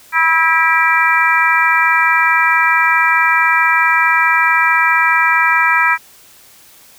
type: harmonic tone with a mistuned harmonic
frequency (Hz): 324.6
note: E4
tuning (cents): -27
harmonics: 3 / 4 / 5 / 6 / 7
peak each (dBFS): -16 / -16 / -16 / -16 / -16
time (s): 0.12-5.98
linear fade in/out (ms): 50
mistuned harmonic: 7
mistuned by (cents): +58
effects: white hiss -44 dBFS RMS until 6.98 s